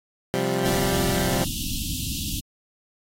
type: chord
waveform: 15% pulse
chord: C suspended fourth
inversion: none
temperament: equal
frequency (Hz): 130.81 / 174.61 / 196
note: C3 / F3 / G3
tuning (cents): 0 / 0 / 0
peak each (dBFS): -21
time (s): 0.34-1.44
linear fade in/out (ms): 0
type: band-stop noise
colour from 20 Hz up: pink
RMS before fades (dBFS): -29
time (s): 0.64-2.41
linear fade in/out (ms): 20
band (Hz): 310 to 2700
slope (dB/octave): 96
effects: AAC 48 kbps